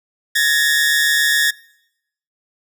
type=tone pair together; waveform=sawtooth; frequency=1692 / 1839.2 Hz; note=G#6 / A#6; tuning=+32 / -24 cents; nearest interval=minor second; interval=144 cents; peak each=-13 dBFS; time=0.35-1.51 s; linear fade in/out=10 ms; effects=noise-tail reverb RT60 0.8 s tail -22 dB re dry